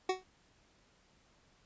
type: tone with exponential decay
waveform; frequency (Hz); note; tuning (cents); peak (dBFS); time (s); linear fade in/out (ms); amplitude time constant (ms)
25% pulse; 373.1; F#4; +14; -23; 0.09-0.24; 5; 32
effects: pink hiss -68 dBFS RMS until 1.65 s + resampled to 16000 Hz